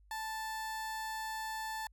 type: tone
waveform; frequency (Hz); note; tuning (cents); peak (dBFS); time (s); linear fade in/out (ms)
30% pulse; 880; A5; 0; -35; 0.11-1.87; 2
effects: added 50 Hz sine -60 dBFS peak until 1.92 s